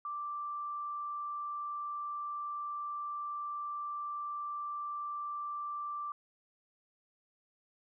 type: tone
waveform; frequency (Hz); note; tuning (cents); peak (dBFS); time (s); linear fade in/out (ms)
sine; 1174.7; D6; 0; -36; 0.05-6.12; 2
effects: none